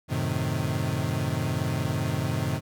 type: chord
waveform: 35% pulse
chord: F# diminished seventh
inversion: none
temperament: equal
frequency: 92.5 / 110 / 130.81 / 155.56 Hz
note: F#2 / A2 / C3 / Eb3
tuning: 0 / 0 / 0 / 0 cents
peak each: -31 / -30 / -28 / -29 dBFS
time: 0.08-2.61 s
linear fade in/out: 50 ms
effects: none